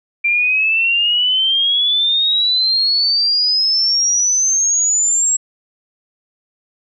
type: exponential sweep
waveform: sine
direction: up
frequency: 2362 to 7660 Hz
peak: -12 dBFS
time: 0.24-5.37 s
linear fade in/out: 10 ms
effects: none